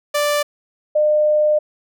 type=tone pair in turn; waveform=sawtooth / sine; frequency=587.3 / 604.5 Hz; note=D5 / D5; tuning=0 / +50 cents; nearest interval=unison; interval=50 cents; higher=second; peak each=-12 dBFS; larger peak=neither; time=0.14-0.43 / 0.95-1.59 s; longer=second; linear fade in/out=10 ms; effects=none